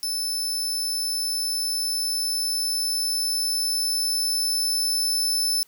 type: tone with level ramp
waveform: sawtooth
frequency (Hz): 5270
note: E8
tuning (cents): -1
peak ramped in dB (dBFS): -22 to -18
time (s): 0.03-5.63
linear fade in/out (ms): 0
effects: white hiss -58 dBFS RMS until 5.67 s